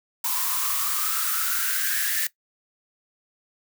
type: noise with high-pass filter sweep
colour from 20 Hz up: blue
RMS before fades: -25 dBFS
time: 0.24-2.27 s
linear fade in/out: 5 ms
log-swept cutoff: 960 to 1800 Hz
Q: 9.3
effects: noise-tail reverb RT60 0.1 s tail -18 dB re dry